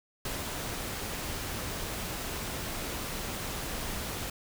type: noise with ADSR envelope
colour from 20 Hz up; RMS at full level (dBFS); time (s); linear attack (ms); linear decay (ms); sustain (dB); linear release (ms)
pink; -34; 0.25-4.3; 3; 140; -2; 4
effects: none